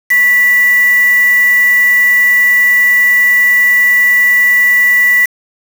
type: tone with quantisation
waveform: sine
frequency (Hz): 1965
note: B6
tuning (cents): -9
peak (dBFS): -6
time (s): 0.1-5.26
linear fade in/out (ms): 10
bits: 3
effects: none